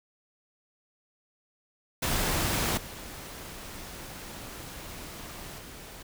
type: noise with level steps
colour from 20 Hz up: pink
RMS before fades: -28 / -42 / -45 dBFS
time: 2.02-6.03 s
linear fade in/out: 10 ms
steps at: 2.77 / 5.58 s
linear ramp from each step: 5 ms
effects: none